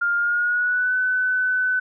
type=tone with pitch glide; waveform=sine; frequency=1405 to 1505.8 Hz; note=F6 to F#6; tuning=+10 to +30 cents; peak=-18 dBFS; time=0.01-1.8 s; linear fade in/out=10 ms; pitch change=+120 cents; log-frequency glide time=0.16-0.95 s; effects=none